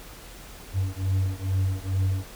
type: beating tone pair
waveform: triangle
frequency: 94 / 96.3 Hz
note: F#2 / G2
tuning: +28 / -30 cents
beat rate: 2.3 Hz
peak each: -24 dBFS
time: 0.73-2.26 s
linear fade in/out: 50 ms
effects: added 42 Hz sine -46 dBFS peak until 2.35 s + pink hiss -45 dBFS RMS until 2.35 s